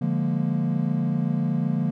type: chord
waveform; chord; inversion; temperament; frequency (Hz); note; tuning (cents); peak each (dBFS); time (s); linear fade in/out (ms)
triangle; Bb dominant seventh; first; equal; 146.83 / 174.61 / 207.7 / 233.1; D3 / F3 / Ab3 / Bb3; 0 / 0 / 0 / 0; -24 / -24 / -28 / -25; 0.01-1.91; 10
effects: none

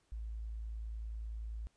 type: tone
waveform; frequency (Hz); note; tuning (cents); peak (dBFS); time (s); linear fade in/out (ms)
sine; 55.1; A1; +3; -39; 0.12-1.67; 0
effects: pink hiss -75 dBFS RMS until 1.76 s + resampled to 22050 Hz

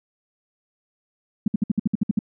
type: tone bursts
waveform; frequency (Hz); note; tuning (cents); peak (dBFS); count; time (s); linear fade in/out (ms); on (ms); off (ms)
sine; 210; G#3; +19; -15; 10; 1.46-2.191; 5; 20; 59
effects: none

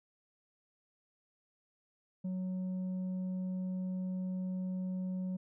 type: tone with tanh clipping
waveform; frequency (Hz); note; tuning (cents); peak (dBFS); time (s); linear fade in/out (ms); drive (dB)
sine; 185; F#3; 0; -35; 2.24-5.37; 10; 4
effects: none

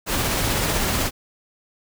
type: noise with tremolo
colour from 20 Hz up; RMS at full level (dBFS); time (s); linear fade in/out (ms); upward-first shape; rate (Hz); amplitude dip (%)
pink; -21; 0.06-1.11; 50; triangle; 16; 25
effects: none

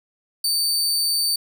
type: tone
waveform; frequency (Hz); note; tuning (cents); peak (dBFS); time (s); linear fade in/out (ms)
sawtooth; 4578; D8; -45; -16; 0.44-1.36; 5
effects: none

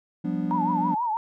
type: chord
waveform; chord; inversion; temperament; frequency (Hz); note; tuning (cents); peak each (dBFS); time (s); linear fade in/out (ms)
triangle; G dominant seventh; third; just; 176.4 / 196 / 245 / 294; F3 / G3 / B3 / D4; +18 / 0 / -14 / +2; -27 / -29 / -29 / -28; 0.24-0.95; 10
type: tone with vibrato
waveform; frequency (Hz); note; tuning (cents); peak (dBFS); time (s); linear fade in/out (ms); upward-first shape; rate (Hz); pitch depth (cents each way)
sine; 916; A#5; -31; -23; 0.51-1.17; 0; triangle; 6.2; 150
effects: none

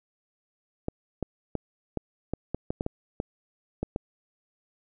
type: clicks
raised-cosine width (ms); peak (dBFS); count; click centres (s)
2; -15; 12; 0.884 / 1.227 / 1.553 / 1.973 / 2.336 / 2.546 / 2.705 / 2.809 / 2.864 / 3.201 / 3.83 / 3.961
effects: none

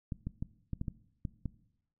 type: clicks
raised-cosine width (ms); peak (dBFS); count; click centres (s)
5; -23; 8; 0.122 / 0.27 / 0.425 / 0.733 / 0.814 / 0.882 / 1.252 / 1.457
effects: noise-tail reverb RT60 0.8 s tail -19 dB re dry

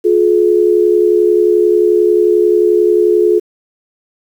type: tone pair together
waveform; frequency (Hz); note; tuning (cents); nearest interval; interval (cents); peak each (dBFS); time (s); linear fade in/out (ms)
sine; 354.7 / 426; F4 / G#4; +27 / +44; minor third; 317; -10; 0.04-3.4; 20
effects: 7-bit

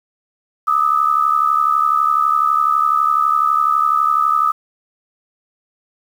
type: tone pair together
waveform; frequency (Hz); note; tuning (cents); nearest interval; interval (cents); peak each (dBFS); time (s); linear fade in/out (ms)
sine; 1210 / 1282; D#6 / E6; -49 / -49; minor second; 100; -15; 0.67-4.52; 10
effects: 7-bit

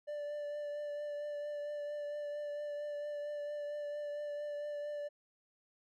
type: tone with vibrato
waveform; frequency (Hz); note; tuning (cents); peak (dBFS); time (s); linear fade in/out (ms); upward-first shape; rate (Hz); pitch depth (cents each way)
triangle; 587.3; D5; 0; -36; 0.07-5.09; 20; triangle; 4.4; 19
effects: none

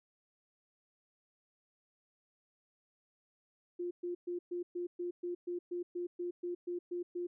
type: tone bursts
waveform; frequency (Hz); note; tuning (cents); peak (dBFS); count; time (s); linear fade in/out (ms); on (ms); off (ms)
sine; 351.7; F4; +12; -35; 15; 3.79-7.27; 10; 120; 120
effects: none

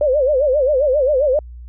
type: tone with vibrato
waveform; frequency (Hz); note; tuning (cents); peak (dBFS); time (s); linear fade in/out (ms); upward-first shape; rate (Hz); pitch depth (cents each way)
sine; 554.4; C#5; 0; -12; 0.01-1.39; 2; sine; 7.5; 170
effects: added 60 Hz sine -32 dBFS peak until 1.68 s

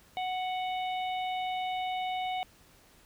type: harmonic tone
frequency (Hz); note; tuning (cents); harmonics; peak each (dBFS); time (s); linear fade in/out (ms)
740; F#5; 0; 1 / 3 / 4 / 5; -31 / -41 / -43 / -45; 0.17-2.43; 0
effects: pink hiss -60 dBFS RMS until 3.05 s

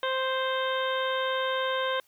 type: harmonic tone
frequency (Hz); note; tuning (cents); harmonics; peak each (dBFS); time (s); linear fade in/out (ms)
523.3; C5; 0; 1 / 2 / 3 / 4 / 5 / 6 / 7; -29 / -31 / -33 / -40 / -45 / -37 / -38; 0.03-2; 2
effects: white hiss -65 dBFS RMS until 2.07 s

